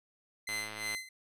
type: tone with tremolo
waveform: sawtooth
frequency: 2055 Hz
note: C7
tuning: 32 cents flat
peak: -30 dBFS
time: 0.47-1.09 s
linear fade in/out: 5 ms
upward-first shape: sine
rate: 2.9 Hz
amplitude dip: 85%
type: click train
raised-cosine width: 0.3 ms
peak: -26 dBFS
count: 50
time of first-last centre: 0.49-0.948 s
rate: 107 Hz
effects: resampled to 32000 Hz